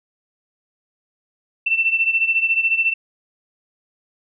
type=beating tone pair; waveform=sine; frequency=2678 / 2692 Hz; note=E7 / E7; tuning=+27 / +36 cents; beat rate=14 Hz; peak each=-17 / -21 dBFS; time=1.66-2.94 s; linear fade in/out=10 ms; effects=none